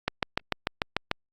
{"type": "click train", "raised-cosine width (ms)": 0.3, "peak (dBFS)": -8, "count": 8, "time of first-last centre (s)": [0.08, 1.114], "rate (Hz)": 6.77, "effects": ["Opus 48 kbps"]}